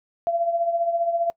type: tone with tremolo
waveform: sine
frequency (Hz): 680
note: F5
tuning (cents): -46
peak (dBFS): -17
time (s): 0.27-1.3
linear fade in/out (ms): 0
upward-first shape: triangle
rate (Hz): 15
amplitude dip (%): 70
effects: noise-tail reverb RT60 0.1 s tail -23 dB re dry